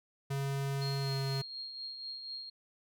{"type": "tone with pitch glide", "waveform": "square", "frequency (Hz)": [138.1, 136.12], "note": ["C#3", "C#3"], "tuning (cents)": [-6, -31], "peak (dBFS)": -33, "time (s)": [0.3, 1.42], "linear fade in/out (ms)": 10, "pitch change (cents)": -25, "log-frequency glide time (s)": [1.01, 1.12]}
{"type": "tone with tremolo", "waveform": "sine", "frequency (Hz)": 4245, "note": "C8", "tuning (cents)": 24, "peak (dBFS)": -38, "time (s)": [0.81, 2.5], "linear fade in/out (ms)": 10, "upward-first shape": "triangle", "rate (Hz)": 4.1, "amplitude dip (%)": 50}
{"effects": []}